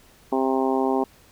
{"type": "harmonic tone", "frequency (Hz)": 132.4, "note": "C3", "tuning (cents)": 21, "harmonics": [2, 3, 4, 5, 6, 7, 8], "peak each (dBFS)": [-24, -24, -31, -30, -27, -30, -34], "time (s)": [0.32, 1.04], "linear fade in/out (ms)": 5, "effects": ["pink hiss -54 dBFS RMS until 1.31 s"]}